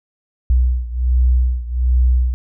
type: beating tone pair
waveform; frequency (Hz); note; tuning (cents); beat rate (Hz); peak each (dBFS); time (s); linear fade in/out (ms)
sine; 61.74 / 63.04; B1 / B1; 0 / +36; 1.3; -14 / -17; 0.5-2.34; 0
effects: none